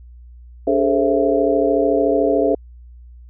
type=tone cluster; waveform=sine; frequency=287.4 / 409.6 / 443.2 / 526 / 667 Hz; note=D4 / G#4 / A4 / C5 / E5; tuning=-37 / -24 / +13 / +9 / +20 cents; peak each=-20 dBFS; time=0.67-2.55 s; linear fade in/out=5 ms; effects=added 60 Hz sine -38 dBFS peak until 3.29 s